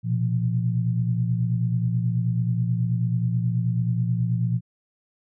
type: tone cluster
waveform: sine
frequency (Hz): 118.7 / 128 / 172.3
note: A#2 / C3 / F3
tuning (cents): +32 / -38 / -23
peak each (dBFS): -22 / -30 / -26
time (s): 0.03-4.61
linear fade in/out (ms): 50
effects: none